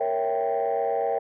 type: chord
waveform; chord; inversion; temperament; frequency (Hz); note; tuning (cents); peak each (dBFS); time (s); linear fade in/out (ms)
sine; A# diminished seventh; none; equal; 466.2 / 554.4 / 659.3 / 784; A#4 / C#5 / E5 / G5; 0 / 0 / 0 / 0; -26 / -28 / -28 / -26; 0-1.19; 10
effects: tanh soft clip ceiling -17 dBFS